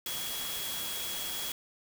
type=tone in noise; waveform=sine; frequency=3333 Hz; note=G#7; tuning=5 cents sharp; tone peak=-39 dBFS; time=0.06-1.52 s; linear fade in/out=2 ms; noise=white; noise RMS=-37 dBFS; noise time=0.06-1.52 s; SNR=-5 dB; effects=none